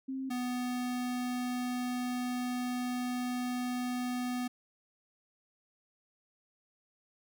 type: tone pair in turn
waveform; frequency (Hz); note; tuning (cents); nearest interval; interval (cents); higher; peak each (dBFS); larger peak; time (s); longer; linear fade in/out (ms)
sine / square; 265.3 / 248.1; C4 / B3; +24 / +8; minor second; 116; first; -34 / -33; second; 0.08-0.3 / 0.3-4.48; second; 10
effects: none